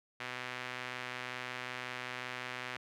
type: tone with band-pass filter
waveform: sawtooth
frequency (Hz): 125.4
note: B2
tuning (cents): +27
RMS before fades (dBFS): -42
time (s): 0.2-2.77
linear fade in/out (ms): 5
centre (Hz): 2100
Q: 1.4
effects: none